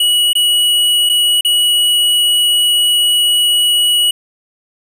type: tone with dropouts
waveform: square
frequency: 2924 Hz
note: F#7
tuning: 21 cents flat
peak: -10 dBFS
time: 0-4.11 s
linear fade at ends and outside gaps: 5 ms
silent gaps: 0.332-0.352 / 1.092-1.096 / 1.41-1.448 s
effects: none